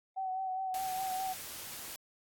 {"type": "tone with vibrato", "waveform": "sine", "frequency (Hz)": 756, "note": "F#5", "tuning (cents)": 37, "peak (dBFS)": -33, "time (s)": [0.16, 1.34], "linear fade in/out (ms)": 20, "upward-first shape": "sine", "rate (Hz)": 4.9, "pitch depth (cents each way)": 26}
{"type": "noise", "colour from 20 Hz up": "white", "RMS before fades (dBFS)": -44, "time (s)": [0.74, 1.96], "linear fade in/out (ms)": 2}
{"effects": ["AAC 64 kbps"]}